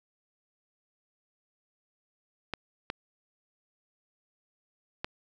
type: clicks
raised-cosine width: 0.3 ms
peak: -16 dBFS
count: 3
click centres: 2.537 / 2.901 / 5.045 s
effects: none